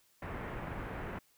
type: low-pass noise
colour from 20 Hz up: pink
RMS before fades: -41 dBFS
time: 0.22-1.19 s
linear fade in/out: 5 ms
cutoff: 2100 Hz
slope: 24 dB/octave
effects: white hiss -69 dBFS RMS until 1.37 s